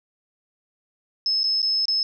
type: tone with dropouts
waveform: sine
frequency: 5200 Hz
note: E8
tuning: 24 cents flat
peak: -19 dBFS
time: 1.26-2.03 s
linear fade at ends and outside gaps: 1 ms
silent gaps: 1.433-1.44 / 1.619-1.628 / 1.855-1.882 s
effects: none